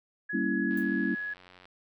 sine tone, 1683 Hz, G#6, 23 cents sharp, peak -32 dBFS, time 0.29-1.34 s, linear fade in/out 10 ms
sine chord, G diminished seventh, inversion none, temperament equal, 196 / 233.1 / 277.2 / 329.6 Hz, G3 / Bb3 / Db4 / Fb4, 0 / 0 / 0 / 0 cents, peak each -32 dBFS, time 0.33-1.15 s, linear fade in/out 10 ms
click train, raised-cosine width 0.3 ms, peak -36 dBFS, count 87, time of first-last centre 0.71-1.655 s, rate 91 Hz
violet noise with exponential decay, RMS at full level -44 dBFS, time 0.77-0.9 s, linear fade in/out 5 ms, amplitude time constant 27 ms
effects none

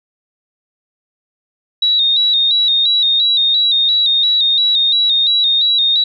sine tone with vibrato, 3792 Hz, A#7, 29 cents sharp, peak -10 dBFS, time 1.82-6.04 s, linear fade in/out 5 ms, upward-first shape square, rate 2.9 Hz, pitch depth 49 cents each way, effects none

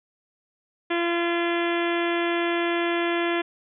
harmonic tone, 342.3 Hz, F4, 35 cents flat, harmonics 1 / 2 / 3 / 4 / 5 / 6 / 7 / 8 / 9 / 10, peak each -24 / -30 / -33 / -35 / -32 / -34 / -35 / -38 / -39 / -39 dBFS, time 0.9-3.42 s, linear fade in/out 10 ms, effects none

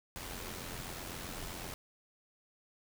pink noise with amplitude modulation, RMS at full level -41 dBFS, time 0.16-1.74 s, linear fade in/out 0 ms, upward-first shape sine, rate 87.8 Hz, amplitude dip 50%, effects none

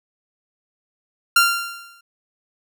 sawtooth tone with exponential decay, 1386 Hz, F6, 14 cents flat, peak -6 dBFS, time 1.36-2.01 s, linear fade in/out 5 ms, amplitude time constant 140 ms, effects none

